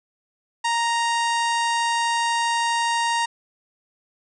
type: harmonic tone with a mistuned harmonic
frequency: 932.3 Hz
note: A#5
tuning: in tune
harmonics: 1 / 2 / 3 / 4 / 5 / 6 / 7 / 8 / 9 / 10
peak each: -21 / -27 / -31 / -33 / -35 / -37 / -38 / -39 / -40 / -41 dBFS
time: 0.64-3.26 s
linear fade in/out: 10 ms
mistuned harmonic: 10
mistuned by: -38 cents
effects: none